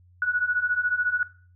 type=beating tone pair; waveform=sine; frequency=1459 / 1473 Hz; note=F#6 / F#6; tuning=-25 / -8 cents; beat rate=14 Hz; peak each=-28 / -23 dBFS; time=0.22-1.23 s; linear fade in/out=2 ms; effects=noise-tail reverb RT60 0.4 s tail -17 dB re dry + added 89 Hz sine -53 dBFS peak until 1.55 s

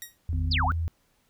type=tone with exponential decay; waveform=5% pulse; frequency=1889 Hz; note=A#6; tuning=22 cents sharp; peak=-23 dBFS; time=0.02-0.18 s; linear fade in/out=1 ms; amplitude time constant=33 ms
type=tone; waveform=sine; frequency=82.41 Hz; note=E2; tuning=in tune; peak=-25 dBFS; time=0.29-0.88 s; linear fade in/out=0 ms
type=harmonic tone; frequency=51 Hz; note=G#1; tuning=31 cents flat; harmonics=1 / 3 / 5; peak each=-31 / -36 / -38 dBFS; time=0.33-0.72 s; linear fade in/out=0 ms
type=exponential two-way sweep; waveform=sine; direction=down then up; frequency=5400 to 698.5 to 1611 Hz; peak=-24 dBFS; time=0.51-0.72 s; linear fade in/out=10 ms; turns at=0.65 s
effects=pink hiss -68 dBFS RMS until 1.29 s

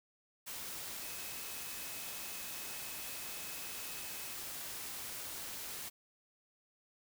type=tone in noise; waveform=sine; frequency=2565 Hz; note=E7; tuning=48 cents flat; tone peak=-54 dBFS; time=1.01-4.35 s; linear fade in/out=20 ms; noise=white; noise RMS=-44 dBFS; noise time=0.46-5.9 s; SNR=-13 dB; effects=none

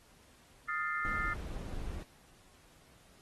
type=chord; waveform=sine; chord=F dominant seventh; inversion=third; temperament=equal with one note detuned; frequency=1244.5 / 1396.9 / 1771.2 / 2093 Hz; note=Eb6 / F6 / A6 / C7; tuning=0 / 0 / +11 / 0 cents; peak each=-37 / -38 / -38 / -40 dBFS; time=0.68-1.34 s; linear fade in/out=10 ms
type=noise; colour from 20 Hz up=brown; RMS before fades=-40 dBFS; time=1.05-2.03 s; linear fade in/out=0 ms
effects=pink hiss -63 dBFS RMS until 3.21 s + AAC 32 kbps

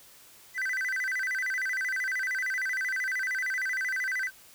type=tone with vibrato; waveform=triangle; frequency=1760 Hz; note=A6; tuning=in tune; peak=-26 dBFS; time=0.54-4.31 s; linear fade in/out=50 ms; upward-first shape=square; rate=13 Hz; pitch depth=220 cents each way; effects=white hiss -54 dBFS RMS until 4.54 s

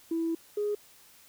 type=tone pair in turn; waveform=sine; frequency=329.6 / 415.3 Hz; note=E4 / G#4; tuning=0 / 0 cents; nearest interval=major third; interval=400 cents; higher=second; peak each=-26 dBFS; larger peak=neither; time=0.11-0.35 / 0.57-0.75 s; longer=first; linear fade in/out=5 ms; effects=tanh soft clip ceiling -22 dBFS + white hiss -57 dBFS RMS until 1.28 s

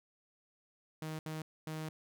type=tone bursts at uneven times; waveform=sawtooth; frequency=156.8 Hz; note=D#3; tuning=14 cents sharp; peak=-35 dBFS; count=3; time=1.02-1.19 / 1.26-1.42 / 1.67-1.89 s; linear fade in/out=2 ms; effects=none

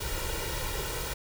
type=noise with comb filter; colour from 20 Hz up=pink; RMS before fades=-33 dBFS; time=0-1.14 s; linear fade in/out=10 ms; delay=2.1 ms; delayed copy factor=+0.75; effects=none

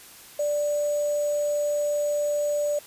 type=tone with sample-and-hold; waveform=sine; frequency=587.3 Hz; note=D5; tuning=in tune; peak=-22 dBFS; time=0.39-2.79 s; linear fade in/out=5 ms; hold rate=7350 Hz; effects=white hiss -47 dBFS RMS until 2.86 s + resampled to 32000 Hz

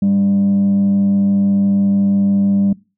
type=tone with frequency modulation; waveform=sine; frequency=198.7 Hz; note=G3; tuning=24 cents sharp; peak=-9 dBFS; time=0.02-2.73 s; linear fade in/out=5 ms; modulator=94 Hz; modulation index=0.21; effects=noise-tail reverb RT60 0.3 s tail -23 dB re dry + tanh soft clip ceiling -9 dBFS

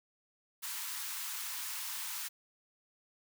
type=high-pass noise; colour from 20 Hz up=white; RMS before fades=-40 dBFS; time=0.62-2.29 s; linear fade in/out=20 ms; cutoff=850 Hz; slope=96 dB/octave; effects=none

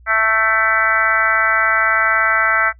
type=harmonic tone with a mistuned harmonic; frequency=220.9 Hz; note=A3; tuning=7 cents sharp; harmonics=3 / 4 / 5 / 6 / 7 / 8 / 9 / 10; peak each=-24 / -27 / -27 / -17 / -18 / -27 / -18 / -27 dBFS; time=0.06-2.73 s; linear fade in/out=50 ms; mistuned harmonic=10; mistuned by=+46 cents; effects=noise-tail reverb RT60 0.1 s tail -21 dB re dry + added 60 Hz sine -42 dBFS peak until 2.79 s

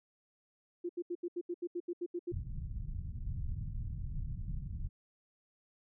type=tone bursts; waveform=sine; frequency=349.2 Hz; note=F4; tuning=in tune; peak=-34 dBFS; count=12; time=0.84-2.323 s; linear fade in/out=10 ms; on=53 ms; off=77 ms
type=low-pass noise; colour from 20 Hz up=pink; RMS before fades=-39 dBFS; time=2.31-4.89 s; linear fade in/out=20 ms; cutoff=140 Hz; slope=24 dB/octave
effects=none

